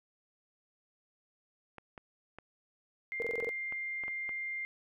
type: clicks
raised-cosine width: 0.5 ms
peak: -31 dBFS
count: 8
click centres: 1.783 / 1.978 / 2.386 / 3.405 / 3.724 / 4.037 / 4.081 / 4.292 s
type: tone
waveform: sine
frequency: 2100 Hz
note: C7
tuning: 6 cents sharp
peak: -35 dBFS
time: 3.12-4.65 s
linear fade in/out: 0 ms
type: tone bursts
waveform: sine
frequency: 466.2 Hz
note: A#4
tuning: in tune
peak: -32 dBFS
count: 7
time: 3.2-3.491 s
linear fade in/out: 0 ms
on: 21 ms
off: 24 ms
effects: none